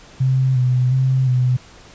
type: tone with vibrato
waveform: sine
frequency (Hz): 128.6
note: C3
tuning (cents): -30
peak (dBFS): -13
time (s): 0.2-1.57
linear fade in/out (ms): 10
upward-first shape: square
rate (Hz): 1.4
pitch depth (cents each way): 34
effects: pink hiss -44 dBFS RMS until 1.94 s + resampled to 16000 Hz